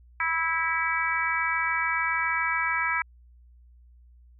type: harmonic tone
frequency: 327.1 Hz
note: E4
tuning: 13 cents flat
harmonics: 3 / 4 / 5 / 6 / 7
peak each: -31 / -30 / -30 / -31 / -29 dBFS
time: 0.2-3.02 s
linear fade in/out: 2 ms
effects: added 60 Hz sine -51 dBFS peak until 4.39 s